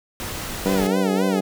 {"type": "noise", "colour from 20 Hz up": "pink", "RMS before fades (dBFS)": -30, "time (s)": [0.2, 0.87], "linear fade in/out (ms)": 0}
{"type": "tone with vibrato", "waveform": "sawtooth", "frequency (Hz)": 462.7, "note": "A#4", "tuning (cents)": -13, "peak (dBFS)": -21, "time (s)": [0.65, 1.41], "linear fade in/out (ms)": 20, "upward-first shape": "sine", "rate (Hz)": 3.7, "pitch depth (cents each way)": 180}
{"type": "harmonic tone", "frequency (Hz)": 95.7, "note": "G2", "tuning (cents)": -41, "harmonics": [2, 3, 4, 5, 6, 7, 8], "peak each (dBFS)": [-21, -25, -27, -29, -31, -32, -33], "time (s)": [0.65, 1.41], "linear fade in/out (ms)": 10}
{"effects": []}